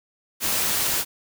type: noise with amplitude modulation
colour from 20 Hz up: white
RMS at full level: -21 dBFS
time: 0.4-1.05 s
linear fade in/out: 50 ms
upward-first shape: sine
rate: 248 Hz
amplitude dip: 50%
effects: none